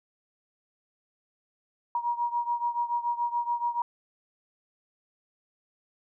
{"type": "beating tone pair", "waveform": "sine", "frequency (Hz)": [950, 957], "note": ["A#5", "A#5"], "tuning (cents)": [33, 45], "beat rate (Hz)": 7, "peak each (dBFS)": [-28, -31], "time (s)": [1.95, 3.82], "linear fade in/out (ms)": 2, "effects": []}